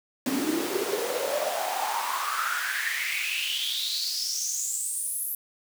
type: noise with high-pass filter sweep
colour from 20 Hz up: pink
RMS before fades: -29 dBFS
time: 0.26-5.35 s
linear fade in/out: 2 ms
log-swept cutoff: 250 to 12000 Hz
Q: 7.6
effects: none